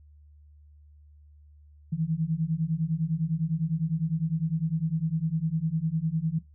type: beating tone pair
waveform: sine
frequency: 155.56 / 165.46 Hz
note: D#3 / E3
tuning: 0 / +7 cents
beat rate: 9.9 Hz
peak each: -28 / -28 dBFS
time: 1.92-6.39 s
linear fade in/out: 10 ms
effects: noise-tail reverb RT60 0.2 s tail -18 dB re dry + added 74 Hz sine -51 dBFS peak until 6.54 s